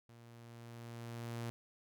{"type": "tone with level ramp", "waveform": "sawtooth", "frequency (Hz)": 117.3, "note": "A#2", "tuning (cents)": 11, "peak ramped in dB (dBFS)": [-53, -35], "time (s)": [0.09, 1.5], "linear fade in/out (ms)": 0, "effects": []}